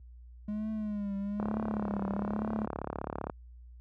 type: tone with vibrato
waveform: triangle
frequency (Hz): 207.7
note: G#3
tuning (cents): 0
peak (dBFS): -30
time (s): 0.48-2.66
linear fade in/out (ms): 5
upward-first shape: triangle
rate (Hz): 1.1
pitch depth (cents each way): 93
type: click train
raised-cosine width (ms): 1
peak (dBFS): -20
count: 68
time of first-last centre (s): 1.4-3.298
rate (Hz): 35.3
effects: added 60 Hz sine -45 dBFS peak until 3.8 s + high-pass 60 Hz 12 dB/octave